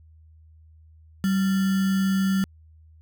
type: tone with sample-and-hold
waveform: sine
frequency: 192.2 Hz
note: G3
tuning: 34 cents flat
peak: -19 dBFS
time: 1.24-2.44 s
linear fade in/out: 0 ms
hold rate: 1575 Hz
effects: added 79 Hz sine -49 dBFS peak until 3.01 s